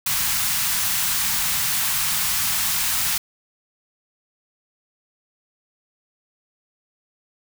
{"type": "band-stop noise", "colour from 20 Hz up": "white", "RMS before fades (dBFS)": -22, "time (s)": [0.06, 3.18], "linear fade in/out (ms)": 5, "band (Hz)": [210, 840], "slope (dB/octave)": 24, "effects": []}